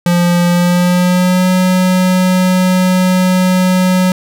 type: tone with pitch glide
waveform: square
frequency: 174.61 to 184.03 Hz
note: F3 to F#3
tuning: 0 to -9 cents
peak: -9 dBFS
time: 0.06-4.12 s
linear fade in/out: 2 ms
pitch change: +91 cents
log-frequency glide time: 0.49-1.49 s
effects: none